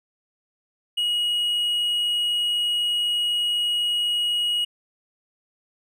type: tone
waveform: triangle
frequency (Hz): 2898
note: F#7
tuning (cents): -37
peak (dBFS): -19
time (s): 0.97-4.65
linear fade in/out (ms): 10
effects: none